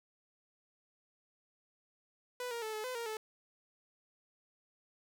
sawtooth tone with pitch steps, 495.7 / 468.7 / 436.6 / 430.1 / 507 / 466.5 / 435 Hz, B4 / A#4 / A4 / A4 / B4 / A#4 / A4, +6 / +9 / -13 / -39 / +45 / +1 / -20 cents, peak -34 dBFS, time 2.4-3.17 s, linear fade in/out 2 ms, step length 110 ms, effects none

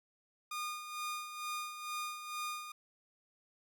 sawtooth tone with tremolo, 1220 Hz, D#6, 34 cents flat, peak -33 dBFS, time 0.51-2.72 s, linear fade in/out 5 ms, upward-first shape sine, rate 2.2 Hz, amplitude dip 60%, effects none

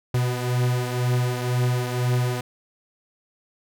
45% pulse beating tone pair, 123.47 / 125.47 Hz, B2 / B2, 0 / +28 cents, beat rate 2 Hz, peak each -22 / -27 dBFS, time 0.14-2.41 s, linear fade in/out 5 ms, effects none

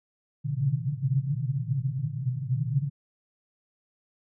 pink band-pass noise, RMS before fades -28 dBFS, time 0.44-2.9 s, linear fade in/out 10 ms, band 120 to 150 Hz, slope 96 dB/octave, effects none

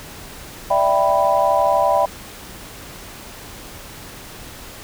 sine chord, E minor seventh, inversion third, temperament equal, 587.3 / 659.3 / 784 / 987.8 Hz, D5 / E5 / G5 / B5, 0 / 0 / 0 / 0 cents, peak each -19 dBFS, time 0.7-2.06 s, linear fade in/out 10 ms, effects pink hiss -37 dBFS RMS until 4.83 s

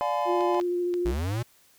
triangle chord, D diminished seventh, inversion none, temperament just, 587.3 / 704.8 / 845.8 / 1014.9 Hz, D5 / F5 / Ab5 / Cb6, 0 / +16 / +31 / +47 cents, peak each -28 dBFS, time 0.01-0.6 s, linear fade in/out 0 ms
sine tone with vibrato, 353 Hz, F4, 19 cents sharp, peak -24 dBFS, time 0.25-1.14 s, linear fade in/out 50 ms, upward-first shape sine, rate 13 Hz, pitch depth 13 cents each way
clicks, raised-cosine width 0.2 ms, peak -24 dBFS, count 4, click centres 0.408 / 0.546 / 0.612 / 0.94 s
square linear sweep, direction up, 51.91 to 123 Hz, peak -27 dBFS, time 1.05-1.43 s, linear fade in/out 10 ms
effects white hiss -60 dBFS RMS until 1.78 s

